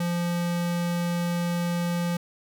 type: tone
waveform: square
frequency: 173.2 Hz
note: F3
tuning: 14 cents flat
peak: -25 dBFS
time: 0-2.17 s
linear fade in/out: 5 ms
effects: none